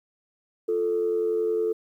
sine tone pair together, 349.2 / 440 Hz, F4 / A4, 0 / 0 cents, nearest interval major third, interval 400 cents, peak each -28 / -22 dBFS, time 0.68-1.73 s, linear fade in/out 10 ms, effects tanh soft clip ceiling -16 dBFS + 10-bit

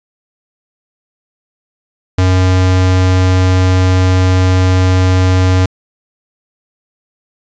square tone, 92.5 Hz, F#2, in tune, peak -8 dBFS, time 2.18-5.66 s, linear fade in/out 5 ms, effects resampled to 16000 Hz + 7-bit

